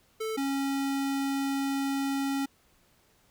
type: tone pair in turn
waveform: square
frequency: 440 / 274.8 Hz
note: A4 / C#4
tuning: 0 / -15 cents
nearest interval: minor sixth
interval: 815 cents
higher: first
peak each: -31 / -28 dBFS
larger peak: second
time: 0.2-0.37 / 0.37-2.46 s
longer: second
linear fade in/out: 10 ms
effects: pink hiss -65 dBFS RMS until 3.3 s